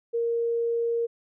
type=tone; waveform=sine; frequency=466.2 Hz; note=A#4; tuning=in tune; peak=-23 dBFS; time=0.13-1.07 s; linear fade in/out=20 ms; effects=none